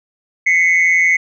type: tone pair together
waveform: sine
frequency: 2029 / 2200 Hz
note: B6 / C#7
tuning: +46 / -14 cents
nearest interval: minor second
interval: 140 cents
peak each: -11 dBFS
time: 0.46-1.17 s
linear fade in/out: 10 ms
effects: tanh soft clip ceiling -6 dBFS